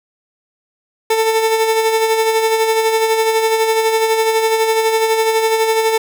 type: tone with tremolo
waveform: 30% pulse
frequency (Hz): 445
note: A4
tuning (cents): +20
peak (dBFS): -8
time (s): 1.1-5.98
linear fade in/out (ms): 5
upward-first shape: sine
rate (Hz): 12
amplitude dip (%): 45
effects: none